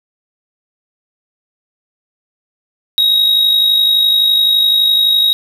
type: tone with amplitude modulation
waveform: triangle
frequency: 3794 Hz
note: A#7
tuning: 30 cents sharp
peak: -5 dBFS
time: 2.98-5.33 s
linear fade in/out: 0 ms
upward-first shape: sine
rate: 51.8 Hz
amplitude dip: 45%
effects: none